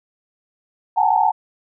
sine tone cluster, 744 / 813 / 868 / 908 Hz, F#5 / G#5 / A5 / A#5, +9 / -37 / -24 / -46 cents, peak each -19 dBFS, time 0.96-1.32 s, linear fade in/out 20 ms, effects none

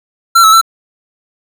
square tone with pitch steps, 1357 / 1299 / 1338 Hz, E6 / E6 / E6, +50 / -26 / +25 cents, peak -4 dBFS, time 0.35-0.614 s, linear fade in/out 10 ms, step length 88 ms, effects none

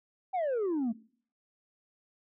sine exponential sweep, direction down, 784 to 214.6 Hz, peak -25 dBFS, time 0.33-0.93 s, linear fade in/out 20 ms, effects noise-tail reverb RT60 0.5 s tail -21 dB re dry + tanh soft clip ceiling -27 dBFS

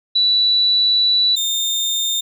sine / 30% pulse tone pair in turn, 3951 / 3631 Hz, B7 / A#7, 0 / -46 cents, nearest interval minor second, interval 146 cents, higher first, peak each -12 / -15 dBFS, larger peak first, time 0.15-1.36 / 1.36-2.21 s, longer first, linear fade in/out 10 ms, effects none

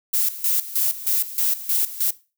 violet noise with tremolo, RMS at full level -20 dBFS, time 0.13-2.11 s, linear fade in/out 10 ms, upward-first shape square, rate 3.2 Hz, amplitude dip 80%, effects noise-tail reverb RT60 0.3 s tail -18 dB re dry

